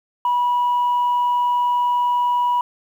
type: tone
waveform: sine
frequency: 975 Hz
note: B5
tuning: 23 cents flat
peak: -14 dBFS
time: 0.25-2.61 s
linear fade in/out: 2 ms
effects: tanh soft clip ceiling -13 dBFS + 8-bit